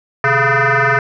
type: tone with frequency modulation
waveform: sine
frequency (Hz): 128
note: C3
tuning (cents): -38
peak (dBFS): -9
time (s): 0.24-0.99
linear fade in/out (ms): 2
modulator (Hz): 277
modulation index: 6.7
effects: tanh soft clip ceiling -6 dBFS